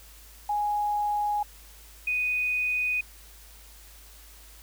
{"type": "tone pair in turn", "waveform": "sine", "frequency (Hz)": [830, 2487], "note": ["G#5", "D#7"], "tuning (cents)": [-1, -1], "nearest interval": "octave + perfect fifth", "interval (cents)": 1900, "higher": "second", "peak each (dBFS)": -24, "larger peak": "neither", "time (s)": [[0.49, 1.43], [2.07, 3.01]], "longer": "neither", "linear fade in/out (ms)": 5, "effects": ["added 52 Hz sine -50 dBFS peak until 4.62 s", "white hiss -52 dBFS RMS until 4.62 s"]}